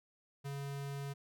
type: tone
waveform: square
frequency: 140 Hz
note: C#3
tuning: 18 cents sharp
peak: -40 dBFS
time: 0.44-1.14 s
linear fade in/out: 20 ms
effects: none